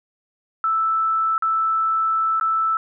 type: tone with dropouts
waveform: sine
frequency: 1318.5 Hz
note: E6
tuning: in tune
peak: -17 dBFS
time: 0.64-2.77 s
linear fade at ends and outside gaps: 1 ms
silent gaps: 1.38-1.423 / 2.398-2.411 s
effects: none